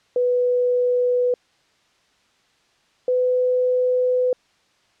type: tone pair in turn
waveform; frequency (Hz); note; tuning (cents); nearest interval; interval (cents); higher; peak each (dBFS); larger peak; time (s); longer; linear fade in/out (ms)
sine; 493.9 / 502.2; B4 / B4; 0 / +29; unison; 29; second; -16; neither; 0.16-1.34 / 3.08-4.33; second; 2
effects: white hiss -61 dBFS RMS until 5 s + low-pass 5000 Hz 12 dB/octave